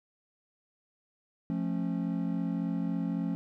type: chord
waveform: triangle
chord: F augmented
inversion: none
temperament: just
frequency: 174.61 / 218.3 / 272.8 Hz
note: F3 / A3 / C#4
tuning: 0 / -13 / -28 cents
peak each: -30 / -33 / -32 dBFS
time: 1.5-3.35 s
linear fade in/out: 0 ms
effects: none